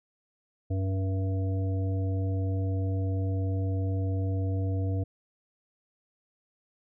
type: harmonic tone with a mistuned harmonic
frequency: 95.6 Hz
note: G2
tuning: 43 cents flat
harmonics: 1 / 3 / 5 / 7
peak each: -26 / -36 / -40 / -43 dBFS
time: 0.7-5.04 s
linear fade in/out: 10 ms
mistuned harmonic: 3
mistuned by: -18 cents
effects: none